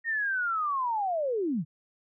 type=linear sweep; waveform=sine; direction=down; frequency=1864.7 to 131.4 Hz; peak=-26 dBFS; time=0.04-1.65 s; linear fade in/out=50 ms; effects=none